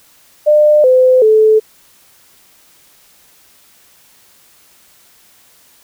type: tone with pitch steps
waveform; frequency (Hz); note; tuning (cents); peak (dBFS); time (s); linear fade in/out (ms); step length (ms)
sine; 601 / 511.3 / 434.9; D5 / C5 / A4; +40 / -40 / -20; -5; 0.46-1.6; 20; 380
effects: white hiss -48 dBFS RMS until 5.83 s